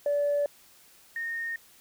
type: tone pair in turn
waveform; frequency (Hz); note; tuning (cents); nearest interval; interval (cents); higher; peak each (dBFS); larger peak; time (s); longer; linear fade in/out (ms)
sine; 578 / 1841.9; D5 / A#6; -28 / -21; octave + minor sixth; 2007; second; -22 / -30; first; 0.06-0.46 / 1.16-1.56; neither; 2
effects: tanh soft clip ceiling -20 dBFS + white hiss -57 dBFS RMS until 1.8 s